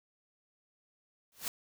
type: noise with exponential growth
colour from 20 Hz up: white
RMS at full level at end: -32 dBFS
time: 1.32-1.48 s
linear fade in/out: 1 ms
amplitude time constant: 33 ms
effects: none